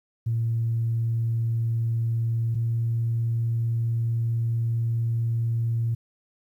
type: tone pair in turn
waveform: sine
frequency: 114.9 / 115.57 Hz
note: A#2 / A#2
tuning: -25 / -14 cents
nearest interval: unison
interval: 11 cents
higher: second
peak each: -21 / -21 dBFS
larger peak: neither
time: 0.26-2.55 / 2.55-5.95 s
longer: second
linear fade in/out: 10 ms
effects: tanh soft clip ceiling -17 dBFS + 10-bit